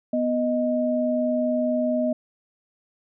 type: tone pair together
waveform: sine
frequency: 246.9 / 622.6 Hz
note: B3 / D#5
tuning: 0 / +1 cents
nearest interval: octave + major third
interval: 1601 cents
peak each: -23 dBFS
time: 0.13-2.13 s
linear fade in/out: 5 ms
effects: none